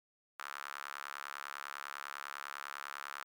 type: tone with high-pass filter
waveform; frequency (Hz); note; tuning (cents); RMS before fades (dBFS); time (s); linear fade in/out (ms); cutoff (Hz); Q
sawtooth; 70; C#2; +18; -45; 0.39-3.24; 5; 1300; 3.4
effects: none